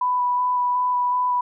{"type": "tone with vibrato", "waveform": "sine", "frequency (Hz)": 990, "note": "B5", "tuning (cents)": 4, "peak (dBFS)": -18, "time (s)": [0.01, 1.41], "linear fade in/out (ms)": 5, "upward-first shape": "square", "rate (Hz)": 2.7, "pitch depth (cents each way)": 9, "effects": []}